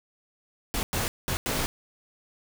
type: noise bursts at uneven times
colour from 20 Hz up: pink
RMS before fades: -28 dBFS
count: 4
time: 0.74-0.83 / 0.93-1.08 / 1.28-1.37 / 1.46-1.66 s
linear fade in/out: 0 ms
effects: none